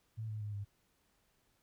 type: tone with pitch steps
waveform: sine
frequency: 110.7 / 107.49 / 104.37 / 101.34 Hz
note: A2 / A2 / G#2 / G#2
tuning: +11 / -40 / +9 / -42 cents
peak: -38 dBFS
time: 0.17-0.65 s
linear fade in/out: 20 ms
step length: 120 ms
effects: pink hiss -75 dBFS RMS until 1.62 s